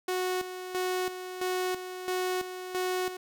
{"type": "tone with tremolo", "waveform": "sawtooth", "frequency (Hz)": 367.5, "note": "F#4", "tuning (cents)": -12, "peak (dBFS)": -24, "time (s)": [0.08, 3.17], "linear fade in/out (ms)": 5, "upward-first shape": "square", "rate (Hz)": 1.5, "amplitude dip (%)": 65, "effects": []}